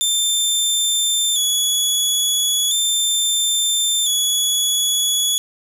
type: tone with vibrato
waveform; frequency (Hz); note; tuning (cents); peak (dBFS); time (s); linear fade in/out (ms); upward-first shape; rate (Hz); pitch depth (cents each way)
20% pulse; 3477; A7; -21; -10; 0.01-5.38; 0; square; 0.37; 47
effects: 7-bit